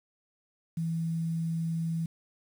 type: tone with quantisation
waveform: sine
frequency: 164.5 Hz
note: E3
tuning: 3 cents flat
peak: -28 dBFS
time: 0.77-2.06 s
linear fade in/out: 5 ms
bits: 9
effects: none